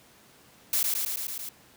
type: noise with echo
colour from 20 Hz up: blue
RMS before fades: -25 dBFS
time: 0.73-0.83 s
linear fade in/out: 2 ms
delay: 110 ms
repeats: 6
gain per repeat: -2 dB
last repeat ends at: 1.49 s
effects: pink hiss -56 dBFS RMS until 1.76 s + high-pass 100 Hz 12 dB/octave